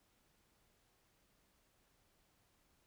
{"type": "silence", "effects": ["pink hiss -75 dBFS RMS until 2.86 s"]}